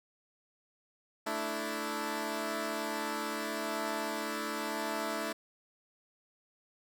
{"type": "chord", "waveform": "10% pulse", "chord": "A suspended fourth", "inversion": "none", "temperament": "equal", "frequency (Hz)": [220, 293.7, 329.6], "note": ["A3", "D4", "E4"], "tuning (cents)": [0, 0, 0], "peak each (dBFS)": -30, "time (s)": [1.26, 5.33], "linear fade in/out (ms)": 10, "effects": []}